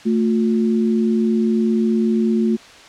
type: tone pair together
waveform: sine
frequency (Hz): 222.9 / 357.8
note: A3 / F4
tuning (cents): +23 / +42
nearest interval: minor sixth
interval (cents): 819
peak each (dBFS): -15 / -21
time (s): 0.05-2.57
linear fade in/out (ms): 20
effects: white hiss -42 dBFS RMS until 2.88 s + low-pass 5000 Hz 12 dB/octave